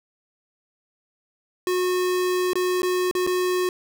square tone with dropouts, 363.9 Hz, F#4, 29 cents flat, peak -21 dBFS, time 1.67-3.69 s, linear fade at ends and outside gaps 1 ms, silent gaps 2.533-2.555 / 2.82-2.831 / 3.112-3.151 / 3.266-3.273 s, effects none

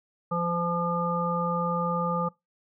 harmonic tone with a mistuned harmonic, 172.8 Hz, F3, 18 cents flat, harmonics 1 / 3 / 5 / 7, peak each -29 / -31 / -34 / -29 dBFS, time 0.31-2.29 s, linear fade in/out 10 ms, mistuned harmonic 3, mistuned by -15 cents, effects noise-tail reverb RT60 0.2 s tail -23 dB re dry

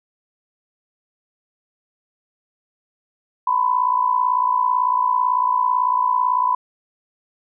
sine tone with amplitude modulation, 1000 Hz, B5, 21 cents sharp, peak -12 dBFS, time 3.47-6.55 s, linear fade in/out 5 ms, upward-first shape sine, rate 58 Hz, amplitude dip 75%, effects none

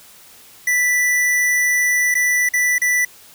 square tone with dropouts, 1975.5 Hz, B6, in tune, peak -15 dBFS, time 0.67-3.05 s, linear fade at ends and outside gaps 5 ms, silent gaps 2.143-2.151 / 2.49-2.536 / 2.783-2.816 s, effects white hiss -45 dBFS RMS until 3.34 s

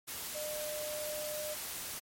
sine tone in noise, 604 Hz, D5, 48 cents sharp, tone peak -38 dBFS, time 0.34-1.55 s, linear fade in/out 20 ms, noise white, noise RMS -41 dBFS, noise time 0.07-2 s, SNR 0 dB, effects MP3 64 kbps

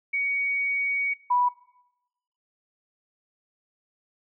sine tone pair in turn, 2245 / 982.9 Hz, C#7 / B5, +21 / -9 cents, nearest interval octave + major second, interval 1430 cents, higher first, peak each -23 / -19 dBFS, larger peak second, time 0.13-1.14 / 1.3-1.49 s, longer first, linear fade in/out 10 ms, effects noise-tail reverb RT60 0.9 s tail -19 dB re dry

